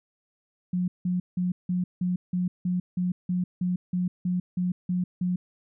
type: tone bursts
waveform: sine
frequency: 180 Hz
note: F#3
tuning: 47 cents flat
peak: -23 dBFS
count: 15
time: 0.73-5.36 s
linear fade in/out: 5 ms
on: 150 ms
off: 170 ms
effects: none